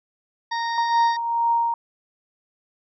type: harmonic tone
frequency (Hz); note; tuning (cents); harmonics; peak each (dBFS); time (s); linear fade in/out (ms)
929; A#5; -6; 1 / 2 / 4 / 5 / 6; -24 / -30 / -36 / -38 / -40; 0.51-1.17; 10
type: tone with tremolo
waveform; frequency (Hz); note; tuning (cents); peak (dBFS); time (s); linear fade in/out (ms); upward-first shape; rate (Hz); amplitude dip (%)
sine; 932.3; A#5; 0; -16; 0.78-1.74; 2; triangle; 1.7; 60
effects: none